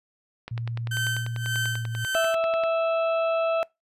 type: click train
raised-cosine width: 0.3 ms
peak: -20 dBFS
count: 23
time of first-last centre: 0.48-2.637 s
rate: 10.2 Hz
type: tone with pitch glide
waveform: sine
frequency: 116.54 to 114.14 Hz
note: A#2 to A#2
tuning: 0 to -36 cents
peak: -28 dBFS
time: 0.51-2.05 s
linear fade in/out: 5 ms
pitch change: -36 cents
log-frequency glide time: 1.53-1.87 s
type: tone with tremolo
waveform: 30% pulse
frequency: 1543 Hz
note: G6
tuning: 28 cents flat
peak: -22 dBFS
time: 0.91-2.35 s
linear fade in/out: 5 ms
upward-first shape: sine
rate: 1.8 Hz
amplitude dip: 90%
type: harmonic tone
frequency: 658 Hz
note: E5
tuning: 3 cents flat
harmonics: 1 / 2 / 4 / 5 / 6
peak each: -21 / -30 / -35 / -46 / -49 dBFS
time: 2.15-3.63 s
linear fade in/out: 0 ms
effects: noise-tail reverb RT60 0.2 s tail -24 dB re dry + resampled to 32000 Hz